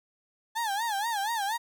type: tone with vibrato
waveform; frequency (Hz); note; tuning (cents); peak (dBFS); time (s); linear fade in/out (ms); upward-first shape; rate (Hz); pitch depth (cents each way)
35% pulse; 859; A5; -42; -26; 0.55-1.58; 20; sine; 4.2; 160
effects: none